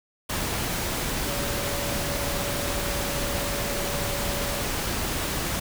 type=tone in noise; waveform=sine; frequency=570 Hz; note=C#5; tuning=48 cents sharp; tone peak=-34 dBFS; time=1.27-4.62 s; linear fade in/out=10 ms; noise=pink; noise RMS=-28 dBFS; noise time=0.29-5.6 s; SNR=-9 dB; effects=none